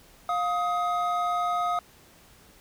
triangle tone pair together, 706.6 / 1258 Hz, F5 / D#6, +20 / +19 cents, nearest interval minor seventh, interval 999 cents, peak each -25 dBFS, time 0.29-1.79 s, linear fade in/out 2 ms, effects pink hiss -55 dBFS RMS until 2.6 s

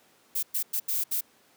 violet noise bursts at uneven times, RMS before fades -28 dBFS, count 5, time 0.35-0.43 / 0.54-0.63 / 0.73-0.8 / 0.88-1.04 / 1.11-1.21 s, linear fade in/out 10 ms, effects pink hiss -61 dBFS RMS until 1.56 s + high-pass 200 Hz 12 dB/octave

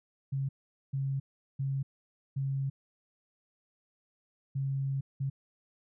sine tone bursts at uneven times, 136.3 Hz, C#3, 29 cents flat, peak -29 dBFS, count 6, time 0.32-0.49 / 0.93-1.2 / 1.59-1.83 / 2.36-2.7 / 4.55-5.01 / 5.2-5.3 s, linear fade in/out 10 ms, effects none

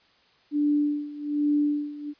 sine tone with tremolo, 293.7 Hz, D4, in tune, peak -19 dBFS, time 0.51-2.14 s, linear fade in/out 50 ms, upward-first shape sine, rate 1.2 Hz, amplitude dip 85%, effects white hiss -61 dBFS RMS until 2.19 s + resampled to 11025 Hz

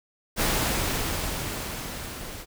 pink noise with level ramp, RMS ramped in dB -23 to -39 dBFS, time 0.36-2.46 s, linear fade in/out 50 ms, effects none

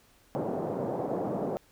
white band-pass noise, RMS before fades -32 dBFS, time 0.35-1.57 s, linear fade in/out 0 ms, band 130 to 690 Hz, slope 24 dB/octave, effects pink hiss -62 dBFS RMS until 1.71 s

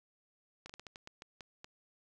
slowing click train, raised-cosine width 0.2 ms, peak -30 dBFS, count 10, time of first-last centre 0.66-1.645 s, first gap 35 ms, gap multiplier 1.27, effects none

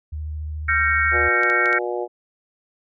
sine tone with vibrato, 76.5 Hz, D#2, 29 cents flat, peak -26 dBFS, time 0.12-1.29 s, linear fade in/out 10 ms, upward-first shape square, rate 14 Hz, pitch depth 17 cents each way
sine chord, G half-diminished seventh, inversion third, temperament equal with one note detuned, 1367.4 / 1568 / 1864.7 / 2217 Hz, F6 / G6 / Bb6 / Db7, -37 / 0 / 0 / 0 cents, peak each -22 dBFS, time 0.68-1.79 s, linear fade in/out 10 ms
harmonic tone, 120.4 Hz, B2, 44 cents flat, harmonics 3 / 4 / 5 / 6 / 7, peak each -26 / -28 / -30 / -32 / -33 dBFS, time 1.11-2.08 s, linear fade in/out 50 ms
clicks, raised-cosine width 0.2 ms, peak -17 dBFS, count 4, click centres 1.434 / 1.5 / 1.658 / 1.729 s
effects none

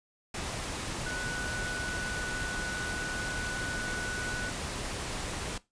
sine tone in noise, 1480 Hz, F#6, in tune, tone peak -35 dBFS, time 1.06-4.5 s, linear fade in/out 5 ms, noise pink, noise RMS -36 dBFS, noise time 0.34-5.58 s, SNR -2 dB, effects noise-tail reverb RT60 0.2 s tail -18 dB re dry + resampled to 22050 Hz

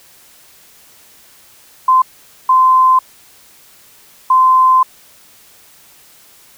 sine tone bursts at uneven times, 1034 Hz, C6, 21 cents flat, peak -6 dBFS, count 3, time 1.88-2.02 / 2.49-2.99 / 4.3-4.83 s, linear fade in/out 5 ms, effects white hiss -45 dBFS RMS until 6.57 s

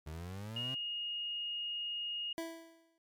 30% pulse exponential sweep, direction up, 75.2 to 135 Hz, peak -39 dBFS, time 0.06-0.75 s, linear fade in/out 10 ms
sine tone, 2859 Hz, F7, 40 cents sharp, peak -36 dBFS, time 0.56-2.33 s, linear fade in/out 5 ms
25% pulse tone with exponential decay, 329.6 Hz, E4, in tune, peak -32 dBFS, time 2.38-2.98 s, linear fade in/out 0 ms, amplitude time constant 130 ms
effects MP3 96 kbps

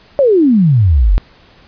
sine exponential sweep, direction down, 587 to 39.75 Hz, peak -6 dBFS, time 0.19-1.18 s, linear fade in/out 0 ms, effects pink hiss -45 dBFS RMS until 1.67 s + resampled to 11025 Hz

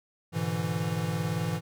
square chord, E dominant seventh, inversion first, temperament equal with one note detuned, 103.83 / 122.05 / 146.83 / 164.81 Hz, G#2 / B2 / D3 / E3, 0 / -20 / 0 / 0 cents, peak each -35 / -37 / -37 / -31 dBFS, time 0.32-1.61 s, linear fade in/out 50 ms, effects none

